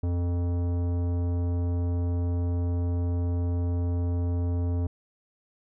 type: tone with tanh clipping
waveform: sine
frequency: 87.31 Hz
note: F2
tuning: in tune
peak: -26 dBFS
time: 0.03-4.87 s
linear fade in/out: 5 ms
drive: 15 dB
effects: none